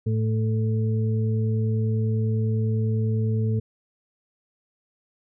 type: harmonic tone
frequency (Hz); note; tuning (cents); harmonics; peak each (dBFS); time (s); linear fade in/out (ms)
110; A2; 0; 1 / 2 / 4; -21 / -29 / -32; 0.06-3.6; 10
effects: none